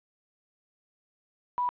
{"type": "tone", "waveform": "sine", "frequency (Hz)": 983, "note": "B5", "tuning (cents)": -8, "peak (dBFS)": -25, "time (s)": [1.58, 1.69], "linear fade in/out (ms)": 0, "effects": ["resampled to 8000 Hz", "10-bit"]}